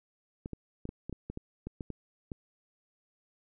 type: clicks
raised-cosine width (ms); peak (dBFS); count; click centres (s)
3; -25; 12; 0.459 / 0.533 / 0.854 / 0.891 / 1.096 / 1.127 / 1.3 / 1.374 / 1.67 / 1.808 / 1.903 / 2.318
effects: none